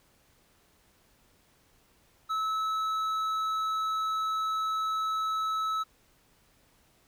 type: tone with hard clipping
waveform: sine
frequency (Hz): 1300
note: E6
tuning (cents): -24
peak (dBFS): -29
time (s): 2.29-5.84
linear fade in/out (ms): 20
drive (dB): 6
effects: pink hiss -65 dBFS RMS until 7.07 s